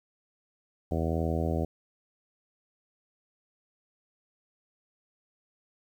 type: harmonic tone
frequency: 81.5 Hz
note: E2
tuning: 19 cents flat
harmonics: 1 / 2 / 3 / 4 / 5 / 6 / 7 / 8 / 9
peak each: -30 / -33 / -35 / -36 / -37 / -38 / -38 / -39 / -40 dBFS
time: 0.91-1.65 s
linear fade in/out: 5 ms
effects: 10-bit